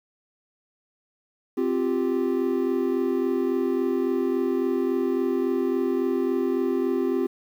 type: chord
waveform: triangle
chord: C suspended fourth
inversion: none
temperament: just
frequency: 261.6 / 348.8 / 392.4 Hz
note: C4 / F4 / G4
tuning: 0 / -2 / +2 cents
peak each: -24 dBFS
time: 1.57-7.27 s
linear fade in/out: 10 ms
effects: 9-bit